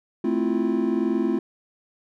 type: chord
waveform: triangle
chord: F major seventh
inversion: first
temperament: equal with one note detuned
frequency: 220 / 261.6 / 329.6 / 351.3 Hz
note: A3 / C4 / E4 / F4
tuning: 0 / 0 / 0 / +10 cents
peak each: -24 dBFS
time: 0.24-1.39 s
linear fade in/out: 5 ms
effects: none